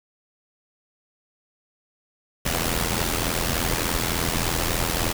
pink noise with amplitude modulation, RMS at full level -21 dBFS, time 2.45-5.13 s, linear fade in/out 10 ms, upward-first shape sine, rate 83.4 Hz, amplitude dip 75%, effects none

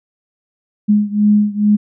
sine beating tone pair, 207.7 / 210 Hz, G#3 / G#3, 0 / +19 cents, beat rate 2.3 Hz, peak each -12 / -14 dBFS, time 0.88-1.77 s, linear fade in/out 20 ms, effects none

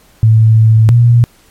sine tone pair in turn, 110.9 / 118.86 Hz, A2 / A#2, +14 / +34 cents, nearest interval minor second, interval 120 cents, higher second, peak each -3 dBFS, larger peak neither, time 0.23-0.89 / 0.89-1.24 s, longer first, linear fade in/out 0 ms, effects pink hiss -47 dBFS RMS until 1.5 s + MP3 64 kbps

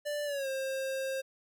square tone with pitch glide, 588 to 533 Hz, D5 to C5, +2 to +32 cents, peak -33 dBFS, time 0.05-1.22 s, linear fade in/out 20 ms, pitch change -170 cents, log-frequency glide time 0.25-0.48 s, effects none

